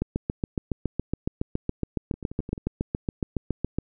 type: two click trains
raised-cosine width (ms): 3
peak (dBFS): -12 / -23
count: 28 / 6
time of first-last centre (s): 0.02-3.786 / 2.14-2.579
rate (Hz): 7.17 / 11.4
effects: none